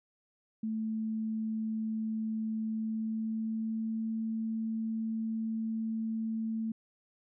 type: tone with pitch glide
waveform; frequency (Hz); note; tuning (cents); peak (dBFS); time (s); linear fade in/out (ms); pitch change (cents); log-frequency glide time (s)
sine; 220 to 222.8; A3 to A3; 0 to +22; -31; 0.63-6.72; 5; +22; 2.65-4.08
effects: none